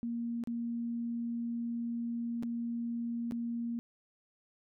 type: tone with dropouts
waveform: sine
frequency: 234.6 Hz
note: A#3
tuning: 11 cents sharp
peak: -33 dBFS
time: 0.03-3.79 s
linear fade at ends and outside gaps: 0 ms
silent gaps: 0.438-0.473 / 2.426-2.433 / 3.311-3.321 s
effects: none